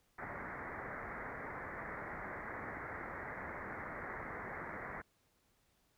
white low-pass noise, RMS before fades -45 dBFS, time 0.18-5.02 s, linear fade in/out 10 ms, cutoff 2100 Hz, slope 96 dB/octave, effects pink hiss -75 dBFS RMS until 5.97 s

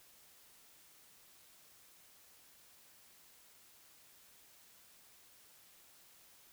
silence, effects white hiss -63 dBFS RMS until 6.52 s

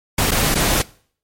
pink noise with dropouts, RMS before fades -17 dBFS, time 0.18-0.82 s, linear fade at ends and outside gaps 5 ms, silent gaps 0.309-0.316 / 0.545-0.554 s, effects noise-tail reverb RT60 0.5 s tail -21 dB re dry + MP3 64 kbps

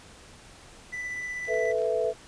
triangle tone with tremolo, 1986 Hz, B6, 9 cents sharp, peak -29 dBFS, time 0.92-1.73 s, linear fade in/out 20 ms, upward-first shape sine, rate 16 Hz, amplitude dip 25%
clicks, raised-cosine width 0.2 ms, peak -32 dBFS, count 8, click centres 1.453 / 1.483 / 1.541 / 1.591 / 1.655 / 1.715 / 1.784 / 1.819 s
sine chord, A suspended second, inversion none, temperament just, 440 / 495 / 660 Hz, A4 / B4 / E5, 0 / +4 / +2 cents, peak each -28 dBFS, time 1.47-2.14 s, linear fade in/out 50 ms
effects pink hiss -50 dBFS RMS until 2.27 s + resampled to 22050 Hz

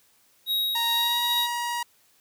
square tone with tremolo, 3802 Hz, A#7, 33 cents sharp, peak -23 dBFS, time 0.46-1.48 s, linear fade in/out 50 ms, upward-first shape sine, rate 2.4 Hz, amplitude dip 30%
sawtooth tone with pitch glide, 932.3 to 954.1 Hz, A#5 to A#5, 0 to +40 cents, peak -23 dBFS, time 0.75-1.83 s, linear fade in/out 5 ms, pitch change +40 cents, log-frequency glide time 0.93-1.19 s
effects white hiss -62 dBFS RMS until 2.2 s + high-pass 60 Hz 12 dB/octave

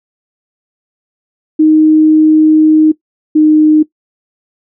sine tone pair in turn, 311.1 / 307.7 Hz, D#4 / D#4, 0 / -19 cents, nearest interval unison, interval 19 cents, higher first, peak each -3 dBFS, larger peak neither, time 1.59-2.92 / 3.35-3.83 s, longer first, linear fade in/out 10 ms, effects noise-tail reverb RT60 0.1 s tail -18 dB re dry

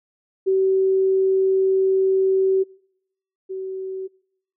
sine tone pair in turn, 382.1 / 379.7 Hz, G4 / F#4, -44 / +45 cents, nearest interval unison, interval 11 cents, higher first, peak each -15 / -26 dBFS, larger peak first, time 0.46-2.64 / 3.49-4.08 s, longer first, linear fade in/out 20 ms, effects noise-tail reverb RT60 0.8 s tail -26 dB re dry

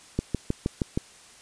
click train, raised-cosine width 3 ms, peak -11 dBFS, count 6, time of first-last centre 0.19-0.975 s, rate 6.37 Hz, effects white hiss -51 dBFS RMS until 1.41 s + resampled to 22050 Hz

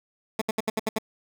15% pulse tone bursts, 219.2 Hz, A3, 6 cents flat, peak -17 dBFS, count 7, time 0.39-0.985 s, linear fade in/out 5 ms, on 25 ms, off 70 ms, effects none

